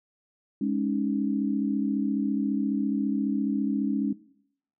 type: chord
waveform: sine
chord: Ab suspended fourth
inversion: none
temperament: just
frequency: 207.7 / 276.9 / 311.5 Hz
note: Ab3 / Db4 / Eb4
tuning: 0 / -2 / +2 cents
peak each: -27 / -27 / -33 dBFS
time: 0.61-4.13 s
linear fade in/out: 5 ms
effects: noise-tail reverb RT60 0.7 s tail -19 dB re dry